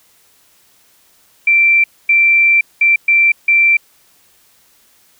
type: tone bursts at uneven times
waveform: sine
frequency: 2349 Hz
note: D7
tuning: in tune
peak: -7 dBFS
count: 5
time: 1.47-1.84 / 2.09-2.61 / 2.81-2.96 / 3.08-3.32 / 3.48-3.77 s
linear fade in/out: 5 ms
effects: white hiss -52 dBFS RMS until 5.19 s